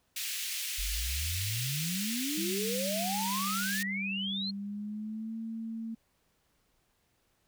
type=high-pass noise; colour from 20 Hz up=pink; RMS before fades=-36 dBFS; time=0.16-3.83 s; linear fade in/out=5 ms; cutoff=2300 Hz; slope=24 dB/octave
type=exponential sweep; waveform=sine; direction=up; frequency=44.24 to 4300 Hz; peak=-33 dBFS; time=0.78-4.51 s; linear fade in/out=10 ms
type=tone with pitch glide; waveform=sine; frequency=196 to 225.1 Hz; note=G3 to A3; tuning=0 to +40 cents; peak=-35 dBFS; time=2.37-5.95 s; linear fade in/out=10 ms; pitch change=+240 cents; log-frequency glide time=4.44-5.36 s
effects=pink hiss -73 dBFS RMS until 7.47 s